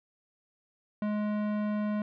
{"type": "tone with tanh clipping", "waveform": "sine", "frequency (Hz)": 210, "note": "G#3", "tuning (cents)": 19, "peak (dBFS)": -30, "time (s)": [1.02, 2.02], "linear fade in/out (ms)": 2, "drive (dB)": 17, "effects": []}